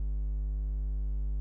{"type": "tone", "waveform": "triangle", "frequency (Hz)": 50.4, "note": "G1", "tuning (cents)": 49, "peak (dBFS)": -27, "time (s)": [0, 1.4], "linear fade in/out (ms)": 0, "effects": []}